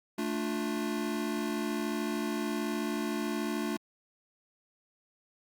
square chord, D minor, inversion second, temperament just, 220.2 / 293.7 / 352.4 Hz, A3 / D4 / F4, +2 / 0 / +16 cents, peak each -35 / -36 / -37 dBFS, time 0.18-3.77 s, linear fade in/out 5 ms, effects Opus 48 kbps

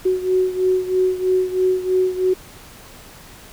sine beating tone pair, 370 / 373.1 Hz, F#4 / F#4, 0 / +14 cents, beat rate 3.1 Hz, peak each -17 / -21 dBFS, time 0.05-2.34 s, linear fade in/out 10 ms, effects pink hiss -42 dBFS RMS until 3.52 s

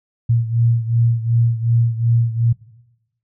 sine beating tone pair, 115.9 / 118.6 Hz, A#2 / A#2, -10 / +30 cents, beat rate 2.7 Hz, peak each -15 / -19 dBFS, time 0.29-2.53 s, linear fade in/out 10 ms, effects noise-tail reverb RT60 1.0 s tail -20 dB re dry

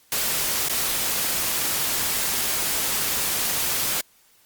white noise with dropouts, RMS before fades -24 dBFS, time 0.12-4.01 s, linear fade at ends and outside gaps 2 ms, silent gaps 0.686-0.696 s, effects white hiss -58 dBFS RMS until 4.45 s + Opus 48 kbps

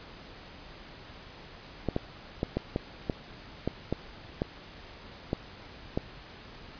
clicks, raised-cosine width 2 ms, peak -14 dBFS, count 11, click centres 1.887 / 1.964 / 2.431 / 2.57 / 2.761 / 3.098 / 3.676 / 3.926 / 4.419 / 5.331 / 5.975 s, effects pink hiss -48 dBFS RMS until 6.79 s + resampled to 11025 Hz

